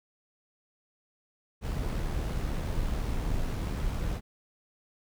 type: noise with amplitude modulation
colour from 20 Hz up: brown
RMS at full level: -29 dBFS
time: 1.61-4.21 s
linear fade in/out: 50 ms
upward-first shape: sine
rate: 76.3 Hz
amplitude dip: 35%
effects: none